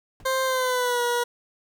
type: noise with exponential decay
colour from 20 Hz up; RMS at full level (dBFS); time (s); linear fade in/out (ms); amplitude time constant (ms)
brown; -37; 0.2-0.33; 1; 27
type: tone with pitch glide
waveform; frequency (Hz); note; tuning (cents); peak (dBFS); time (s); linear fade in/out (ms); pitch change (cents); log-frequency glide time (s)
20% pulse; 525 to 481.4; C5 to B4; +6 to -44; -17; 0.25-1.24; 10; -150; 0.44-1.02
effects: none